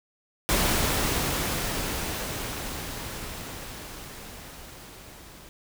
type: noise with level ramp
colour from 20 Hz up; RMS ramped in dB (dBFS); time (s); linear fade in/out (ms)
pink; -23 to -48; 0.49-5.49; 0
effects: none